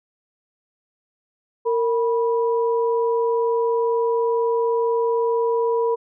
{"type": "tone pair together", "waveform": "sine", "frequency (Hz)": [461.1, 977], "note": ["A#4", "B5"], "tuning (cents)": [-19, -19], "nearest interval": "octave + minor second", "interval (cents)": 1300, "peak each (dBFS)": [-18, -25], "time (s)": [1.65, 5.96], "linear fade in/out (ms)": 20, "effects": []}